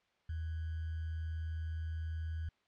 sine tone with sample-and-hold, 80.5 Hz, E2, 41 cents flat, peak -36 dBFS, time 0.29-2.49 s, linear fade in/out 5 ms, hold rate 1575 Hz, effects white hiss -74 dBFS RMS until 2.67 s + low-pass 3000 Hz 12 dB/octave

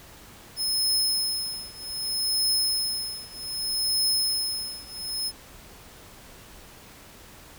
sawtooth tone with tremolo, 5180 Hz, E8, 31 cents flat, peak -18 dBFS, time 0.56-5.32 s, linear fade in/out 50 ms, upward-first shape triangle, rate 0.64 Hz, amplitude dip 95%, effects pink hiss -48 dBFS RMS until 7.58 s

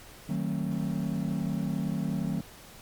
triangle chord, D# diminished seventh, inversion none, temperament just, 155.56 / 186.68 / 224 / 268.8 Hz, D#3 / F#3 / A3 / C4, 0 / +16 / +31 / +47 cents, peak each -31 / -30 / -32 / -35 dBFS, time 0.29-2.41 s, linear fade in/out 5 ms, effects pink hiss -50 dBFS RMS until 2.81 s + Opus 48 kbps

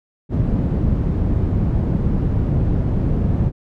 white low-pass noise, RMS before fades -18 dBFS, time 0.29-3.52 s, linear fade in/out 50 ms, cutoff 150 Hz, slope 12 dB/octave, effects none

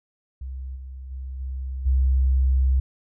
sine tone with level steps, 65.41 Hz, C2, in tune, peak -30 / -34 / -30 / -27 / -16 dBFS, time 0.41-2.8 s, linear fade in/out 5 ms, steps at 0.75 / 1.1 / 1.39 / 1.85 s, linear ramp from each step 20 ms, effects none

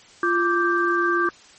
sine tone cluster, 346.5 / 1171 / 1573 Hz, F4 / D6 / G6, -14 / -5 / +6 cents, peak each -22 dBFS, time 0.23-1.29 s, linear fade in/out 2 ms, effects white hiss -49 dBFS RMS until 1.58 s + MP3 32 kbps

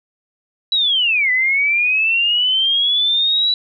sine linear two-way sweep, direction down then up, 3951 to 1982 to 3951 Hz, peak -13 dBFS, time 0.72-3.54 s, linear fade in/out 2 ms, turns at 1.31 s, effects none

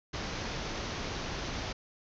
pink low-pass noise, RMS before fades -37 dBFS, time 0.13-1.73 s, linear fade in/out 10 ms, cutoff 6400 Hz, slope 96 dB/octave, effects none

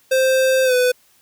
square tone with pitch glide, 523.3 to 499.1 Hz, C5 to B4, 0 to +18 cents, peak -14 dBFS, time 0.11-0.92 s, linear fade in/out 10 ms, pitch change -82 cents, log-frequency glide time 0.64-0.74 s, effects white hiss -56 dBFS RMS until 1.21 s

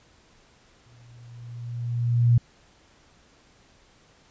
sine tone with exponential growth, 119.2 Hz, A#2, 39 cents sharp, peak -13 dBFS, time 0.86-2.38 s, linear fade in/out 5 ms, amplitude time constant 330 ms, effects pink hiss -58 dBFS RMS until 4.3 s + resampled to 16000 Hz

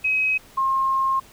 sine tone pair in turn, 2541 / 1068.4 Hz, D#7 / C6, +36 / +36 cents, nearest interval octave + minor third, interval 1500 cents, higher first, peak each -18 dBFS, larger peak neither, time 0.04-0.38 / 0.57-1.2 s, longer second, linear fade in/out 10 ms, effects pink hiss -49 dBFS RMS until 1.32 s

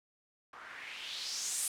blue noise with low-pass filter sweep, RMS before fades -40 dBFS, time 0.53-1.68 s, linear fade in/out 2 ms, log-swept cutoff 1200 to 10000 Hz, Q 2.9, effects none

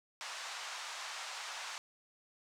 pink band-pass noise, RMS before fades -44 dBFS, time 0.21-1.78 s, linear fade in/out 0 ms, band 810 to 7400 Hz, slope 24 dB/octave, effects none

